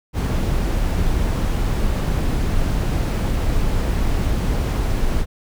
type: noise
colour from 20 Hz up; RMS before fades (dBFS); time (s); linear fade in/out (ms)
brown; -19; 0.13-5.26; 50
effects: none